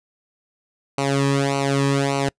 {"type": "tone with flanger", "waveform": "sawtooth", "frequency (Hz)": 138.59, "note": "C#3", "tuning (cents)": 0, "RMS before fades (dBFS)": -20, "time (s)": [0.98, 2.29], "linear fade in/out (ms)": 2, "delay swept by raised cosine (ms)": [0.58, 1.41], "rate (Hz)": 1.7, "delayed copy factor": -0.95, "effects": ["noise-tail reverb RT60 0.1 s tail -26 dB re dry", "resampled to 22050 Hz"]}